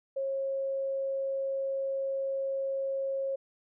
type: tone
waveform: sine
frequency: 542 Hz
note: C#5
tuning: 39 cents flat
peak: -29 dBFS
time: 0.16-3.36 s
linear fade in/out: 10 ms
effects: none